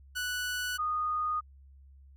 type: tone pair in turn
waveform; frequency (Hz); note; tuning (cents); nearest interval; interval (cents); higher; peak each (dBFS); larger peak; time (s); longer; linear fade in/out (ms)
sawtooth / sine; 1480 / 1233.9; F#6 / D#6; 0 / -15; minor third; 315; first; -28; neither; 0.15-0.78 / 0.78-1.41; neither; 20
effects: added 68 Hz sine -52 dBFS peak until 2.16 s